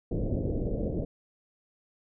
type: low-pass noise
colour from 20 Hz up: pink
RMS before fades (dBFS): -30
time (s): 0.11-1.05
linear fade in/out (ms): 5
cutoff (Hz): 580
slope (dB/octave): 48
effects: none